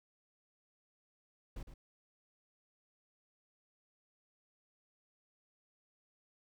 brown noise with echo, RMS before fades -43 dBFS, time 1.56-1.63 s, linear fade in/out 5 ms, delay 110 ms, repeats 1, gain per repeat -9 dB, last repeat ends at 1.74 s, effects none

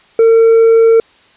sine tone with hard clipping, 454.2 Hz, A#4, 45 cents flat, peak -5 dBFS, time 0.19-1 s, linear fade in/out 2 ms, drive 2 dB, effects white hiss -47 dBFS RMS until 1.36 s + resampled to 8000 Hz

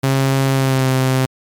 sawtooth tone with pitch glide, 135 to 130.85 Hz, C#3 to C3, -45 to 0 cents, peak -9 dBFS, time 0.03-1.26 s, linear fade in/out 10 ms, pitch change -55 cents, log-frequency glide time 0.52-0.88 s, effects MP3 96 kbps

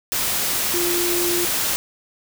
sine tone in noise, 349.2 Hz, F4, in tune, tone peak -22 dBFS, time 0.74-1.45 s, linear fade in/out 0 ms, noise white, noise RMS -22 dBFS, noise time 0.12-1.76 s, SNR -3 dB, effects none

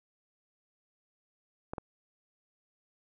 clicks, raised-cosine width 1 ms, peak -22 dBFS, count 2, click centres 1.735 / 1.782 s, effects none

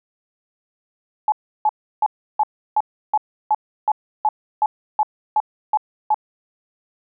sine tone bursts, 854 Hz, G#5, 48 cents sharp, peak -13 dBFS, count 14, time 1.28-6.144 s, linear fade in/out 2 ms, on 41 ms, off 330 ms, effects none

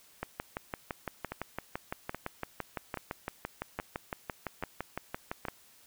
two click trains, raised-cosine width 0.5 ms, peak -19 / -21 dBFS, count 32 / 6, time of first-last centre 0.23-5.484 / 1.32-5.452 s, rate 5.9 / 1.21 Hz, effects white hiss -60 dBFS RMS until 5.86 s

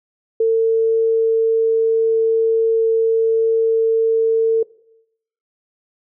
sine tone, 450.2 Hz, A4, 40 cents sharp, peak -12 dBFS, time 0.4-4.63 s, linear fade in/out 5 ms, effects noise-tail reverb RT60 0.8 s tail -21 dB re dry

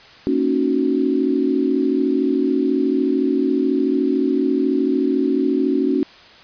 sine chord, D# minor seventh, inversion second, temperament equal, 233.1 / 277.2 / 311.1 / 370 Hz, A#3 / C#4 / D#4 / F#4, 0 / 0 / 0 / 0 cents, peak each -24 / -18 / -24 / -21 dBFS, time 0.27-6.03 s, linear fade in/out 0 ms, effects white hiss -44 dBFS RMS until 6.43 s + resampled to 11025 Hz

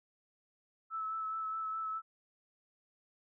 sine tone with vibrato, 1307 Hz, E6, 15 cents flat, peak -35 dBFS, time 0.9-2.02 s, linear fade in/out 50 ms, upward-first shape sine, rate 4.8 Hz, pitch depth 17 cents each way, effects none

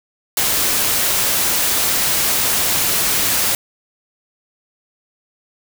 white noise, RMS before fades -17 dBFS, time 0.37-3.55 s, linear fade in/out 2 ms, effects none

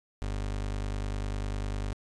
30% pulse tone, 50 Hz, G1, 35 cents sharp, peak -28 dBFS, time 0.22-1.93 s, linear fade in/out 0 ms, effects resampled to 22050 Hz

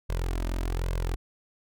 sawtooth tone with flanger, 43.37 Hz, F1, 11 cents flat, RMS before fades -29 dBFS, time 0.09-1.16 s, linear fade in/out 10 ms, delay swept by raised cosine 1.9 to 3.3 ms, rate 1.2 Hz, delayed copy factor +0.7, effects none

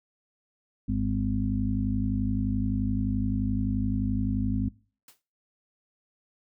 harmonic tone, 51.6 Hz, G#1, 10 cents flat, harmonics 1 / 2 / 4 / 5, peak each -30 / -30 / -30 / -30 dBFS, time 0.88-4.69 s, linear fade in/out 10 ms
white noise with exponential decay, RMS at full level -47 dBFS, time 5.08-5.22 s, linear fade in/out 2 ms, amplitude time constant 29 ms
effects noise-tail reverb RT60 0.4 s tail -22 dB re dry

